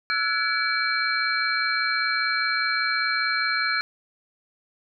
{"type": "tone cluster", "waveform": "sine", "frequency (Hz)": [1337, 1462, 1690, 2296, 4172], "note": ["E6", "F#6", "G#6", "D7", "C8"], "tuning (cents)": [24, -21, 30, -40, -6], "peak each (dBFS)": -28, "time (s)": [0.1, 3.81], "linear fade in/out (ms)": 0, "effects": []}